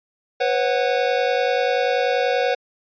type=chord; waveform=square; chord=B suspended second; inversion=none; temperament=equal with one note detuned; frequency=493.9 / 544.2 / 740 Hz; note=B4 / C#5 / F#5; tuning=0 / -32 / 0 cents; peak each=-22 / -23 / -24 dBFS; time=0.4-2.55 s; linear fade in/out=10 ms; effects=resampled to 11025 Hz